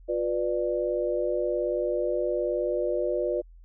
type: chord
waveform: sine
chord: B diminished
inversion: second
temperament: just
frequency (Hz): 355.6 / 493.9 / 592.7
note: F4 / B4 / D5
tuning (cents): +31 / 0 / +16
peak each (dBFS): -29 / -29 / -28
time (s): 0.08-3.42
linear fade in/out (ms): 20
effects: added 42 Hz sine -47 dBFS peak until 3.64 s